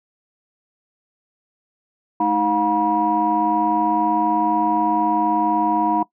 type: tone cluster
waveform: sine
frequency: 214.2 / 314 / 715 / 964 Hz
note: A3 / D#4 / F5 / B5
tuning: -46 / +16 / +41 / -42 cents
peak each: -27 / -21 / -22 / -18 dBFS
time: 2.2-6.03 s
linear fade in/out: 5 ms
effects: noise-tail reverb RT60 0.1 s tail -20 dB re dry + tanh soft clip ceiling -6 dBFS